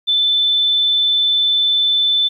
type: tone with vibrato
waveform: sine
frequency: 3520 Hz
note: A7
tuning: in tune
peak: -12 dBFS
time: 0.07-2.29 s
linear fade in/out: 20 ms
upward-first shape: square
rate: 20 Hz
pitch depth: 11 cents each way
effects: 9-bit